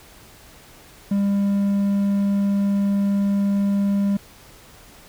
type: tone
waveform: triangle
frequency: 200 Hz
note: G3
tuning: 35 cents sharp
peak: -15 dBFS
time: 1.11-4.17 s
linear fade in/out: 5 ms
effects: pink hiss -47 dBFS RMS until 5.08 s